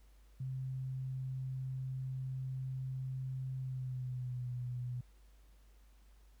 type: tone with pitch glide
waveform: sine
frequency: 131 to 123.65 Hz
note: C3 to B2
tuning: +2 to +3 cents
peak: -37 dBFS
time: 0.4-5.01 s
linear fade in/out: 5 ms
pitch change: -99 cents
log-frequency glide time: 3.58-4.49 s
effects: added 50 Hz sine -59 dBFS peak until 6.4 s + pink hiss -72 dBFS RMS until 6.4 s